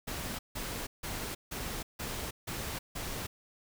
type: noise bursts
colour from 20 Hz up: pink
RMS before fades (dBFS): -38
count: 7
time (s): 0.07-3.27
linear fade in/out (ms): 10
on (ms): 320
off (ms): 160
effects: none